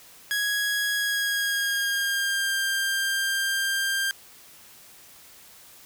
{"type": "tone with pitch glide", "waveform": "sawtooth", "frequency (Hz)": [1661.2, 1590.8], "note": ["G#6", "G6"], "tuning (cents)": [0, 25], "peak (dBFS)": -20, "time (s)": [0.31, 4.11], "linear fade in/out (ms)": 0, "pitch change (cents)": -75, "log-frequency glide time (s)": [0.95, 2.56], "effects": ["white hiss -50 dBFS RMS until 5.85 s"]}